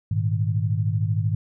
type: chord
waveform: sine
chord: Ab suspended second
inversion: none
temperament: just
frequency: 103.83 / 116.8 / 155.74 Hz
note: Ab2 / Bb2 / Eb3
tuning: 0 / +4 / +2 cents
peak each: -22 / -26 / -27 dBFS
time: 0.11-1.35 s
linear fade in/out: 5 ms
effects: none